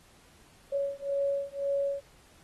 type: beating tone pair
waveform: sine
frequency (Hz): 558 / 559.9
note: C#5 / C#5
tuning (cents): +11 / +17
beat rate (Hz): 1.9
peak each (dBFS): -31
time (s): 0.72-2.01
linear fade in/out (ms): 20
effects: pink hiss -60 dBFS RMS until 2.43 s + AAC 32 kbps